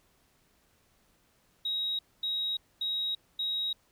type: tone bursts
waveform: sine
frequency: 3804 Hz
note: A#7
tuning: 34 cents sharp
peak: -28 dBFS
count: 4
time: 1.65-3.73 s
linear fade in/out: 5 ms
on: 340 ms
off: 240 ms
effects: tanh soft clip ceiling -24 dBFS + pink hiss -68 dBFS RMS until 3.91 s